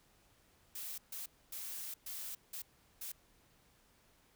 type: noise bursts at uneven times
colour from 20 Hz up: blue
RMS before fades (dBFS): -44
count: 6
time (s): 0.75-0.98 / 1.12-1.26 / 1.52-1.94 / 2.06-2.35 / 2.53-2.62 / 3.01-3.12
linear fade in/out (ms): 5
effects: pink hiss -69 dBFS RMS until 4.35 s